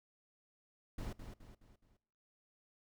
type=noise with echo; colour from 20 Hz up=brown; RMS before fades=-42 dBFS; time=0.98-1.13 s; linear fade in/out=5 ms; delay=210 ms; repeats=4; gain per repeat=-7 dB; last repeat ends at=1.97 s; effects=noise-tail reverb RT60 0.9 s tail -22 dB re dry